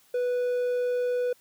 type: tone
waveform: triangle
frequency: 493 Hz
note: B4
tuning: 3 cents flat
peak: -22 dBFS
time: 0.14-1.33 s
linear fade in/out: 5 ms
effects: white hiss -61 dBFS RMS until 1.4 s + high-pass 60 Hz 12 dB/octave